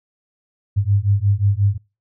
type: beating tone pair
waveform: sine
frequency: 98 / 103.6 Hz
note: G2 / G#2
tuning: 0 / -4 cents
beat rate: 5.6 Hz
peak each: -17 dBFS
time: 0.76-1.78 s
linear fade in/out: 20 ms
effects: noise-tail reverb RT60 0.3 s tail -25 dB re dry